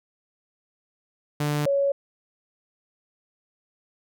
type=tone pair in turn; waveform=sawtooth / sine; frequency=147.8 / 558 Hz; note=D3 / C#5; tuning=+11 / +11 cents; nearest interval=octave + major seventh; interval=2300 cents; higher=second; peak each=-19 / -19 dBFS; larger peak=neither; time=1.4-1.66 / 1.66-1.92 s; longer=neither; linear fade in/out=5 ms; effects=none